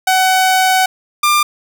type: tone pair in turn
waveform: sawtooth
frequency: 751 / 1194.4 Hz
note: F#5 / D6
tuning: +26 / +29 cents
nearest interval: minor sixth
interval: 803 cents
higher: second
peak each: -6 dBFS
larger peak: neither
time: 0.07-0.86 / 1.23-1.43 s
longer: first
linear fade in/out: 5 ms
effects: none